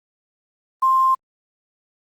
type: tone with quantisation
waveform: sine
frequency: 1052 Hz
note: C6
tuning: 9 cents sharp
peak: -13 dBFS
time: 0.82-1.15 s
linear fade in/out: 10 ms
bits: 7
effects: Opus 32 kbps